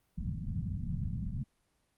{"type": "low-pass noise", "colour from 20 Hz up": "white", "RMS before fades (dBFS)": -36, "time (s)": [0.17, 1.44], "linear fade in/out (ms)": 5, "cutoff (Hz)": 200, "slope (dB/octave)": 48, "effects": ["pink hiss -75 dBFS RMS until 1.97 s", "Opus 32 kbps"]}